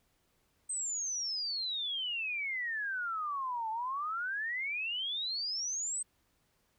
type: exponential two-way sweep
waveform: sine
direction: down then up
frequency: 8372 to 866 to 8372 Hz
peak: -33 dBFS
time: 0.69-6.03 s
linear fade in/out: 10 ms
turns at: 3.7 s
effects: pink hiss -74 dBFS RMS until 6.78 s